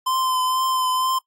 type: tone with vibrato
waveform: square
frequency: 1031 Hz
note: C6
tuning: 26 cents flat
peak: -20 dBFS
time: 0.06-1.19 s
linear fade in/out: 10 ms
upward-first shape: triangle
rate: 2.1 Hz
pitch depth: 24 cents each way
effects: noise-tail reverb RT60 0.1 s tail -22 dB re dry + AAC 64 kbps